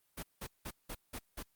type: noise bursts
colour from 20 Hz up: pink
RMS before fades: -42 dBFS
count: 6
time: 0.17-1.43 s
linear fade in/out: 10 ms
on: 60 ms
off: 180 ms
effects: white hiss -75 dBFS RMS until 1.55 s + Opus 32 kbps